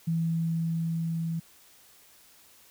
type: tone with level ramp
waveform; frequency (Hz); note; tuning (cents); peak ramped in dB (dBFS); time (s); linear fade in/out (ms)
sine; 164.8; E3; 0; -24 to -28; 0.07-1.4; 10
effects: white hiss -57 dBFS RMS until 2.7 s